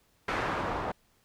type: noise with low-pass filter sweep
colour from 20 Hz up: white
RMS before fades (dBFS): -32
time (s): 0.28-0.92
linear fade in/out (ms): 5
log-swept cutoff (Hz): 1600 to 830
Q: 1.1
effects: pink hiss -68 dBFS RMS until 1.24 s